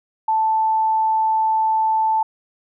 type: tone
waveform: sine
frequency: 880 Hz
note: A5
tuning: in tune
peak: -15 dBFS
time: 0.28-2.23 s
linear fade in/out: 5 ms
effects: none